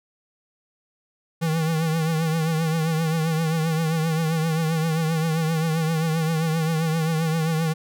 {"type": "tone with vibrato", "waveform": "square", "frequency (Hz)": 161, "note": "E3", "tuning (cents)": -41, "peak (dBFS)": -21, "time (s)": [1.41, 7.74], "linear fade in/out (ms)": 20, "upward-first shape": "triangle", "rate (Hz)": 7.6, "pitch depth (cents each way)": 69, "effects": []}